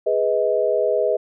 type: chord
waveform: sine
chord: G# minor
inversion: none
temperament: equal with one note detuned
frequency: 415.3 / 493.9 / 632.4 Hz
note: G#4 / B4 / D#5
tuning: 0 / 0 / +28 cents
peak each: -22 / -21 / -20 dBFS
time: 0.06-1.17 s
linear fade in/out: 10 ms
effects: none